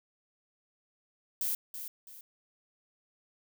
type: noise with echo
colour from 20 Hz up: violet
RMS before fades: -32 dBFS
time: 1.41-1.55 s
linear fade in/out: 2 ms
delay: 330 ms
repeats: 2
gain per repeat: -9 dB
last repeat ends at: 2.21 s
effects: none